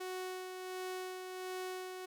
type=tone with tremolo; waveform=sawtooth; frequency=370 Hz; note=F#4; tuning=in tune; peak=-35 dBFS; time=0-2.06 s; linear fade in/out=10 ms; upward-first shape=sine; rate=1.4 Hz; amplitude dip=40%; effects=none